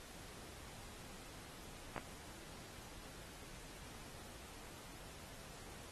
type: clicks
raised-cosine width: 0.5 ms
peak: -27 / -27 dBFS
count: 2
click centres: 1.963 / 1.979 s
effects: pink hiss -55 dBFS RMS until 5.91 s + AAC 32 kbps